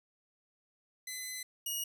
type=tone pair in turn; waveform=10% pulse; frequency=2024 / 2887 Hz; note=B6 / F#7; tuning=+42 / -43 cents; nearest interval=tritone; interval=615 cents; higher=second; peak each=-30 / -26 dBFS; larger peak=second; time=1.07-1.43 / 1.66-1.84 s; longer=first; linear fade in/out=5 ms; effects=none